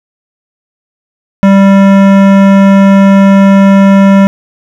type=tone with hard clipping; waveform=sine; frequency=196 Hz; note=G3; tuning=in tune; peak=-3 dBFS; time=1.43-4.27 s; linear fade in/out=0 ms; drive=17 dB; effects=none